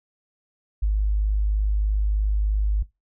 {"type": "tone", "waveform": "sine", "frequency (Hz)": 51.6, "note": "G#1", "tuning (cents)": -10, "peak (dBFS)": -18, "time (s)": [0.82, 2.83], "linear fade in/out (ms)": 10, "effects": ["noise-tail reverb RT60 0.2 s tail -19 dB re dry"]}